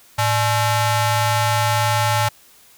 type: ring-modulated tone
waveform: sawtooth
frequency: 483.1 Hz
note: B4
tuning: 38 cents flat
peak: -9 dBFS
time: 0.18-2.29 s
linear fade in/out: 10 ms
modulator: 373 Hz
effects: white hiss -50 dBFS RMS until 2.77 s